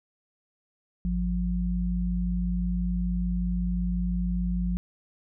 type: tone pair together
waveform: sine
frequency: 53.01 / 178.3 Hz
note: G#1 / F3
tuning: +36 / +36 cents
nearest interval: octave + major sixth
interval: 2100 cents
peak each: -27 dBFS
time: 1.05-4.77 s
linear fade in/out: 0 ms
effects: none